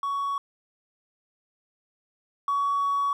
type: tone pair in turn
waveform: triangle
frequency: 1119 / 1125.4 Hz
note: C#6 / C#6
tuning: +16 / +26 cents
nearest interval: unison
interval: 10 cents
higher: second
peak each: -23 / -19 dBFS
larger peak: second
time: 0.03-0.38 / 2.48-3.13 s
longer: second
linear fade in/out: 2 ms
effects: tanh soft clip ceiling -19 dBFS